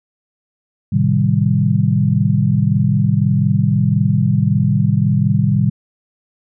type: chord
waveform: sine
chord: A half-diminished seventh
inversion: none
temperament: equal with one note detuned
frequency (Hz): 110 / 131.65 / 155.56 / 196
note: A2 / C3 / Eb3 / G3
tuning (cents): 0 / +11 / 0 / 0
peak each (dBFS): -17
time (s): 0.92-5.7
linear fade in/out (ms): 10
effects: none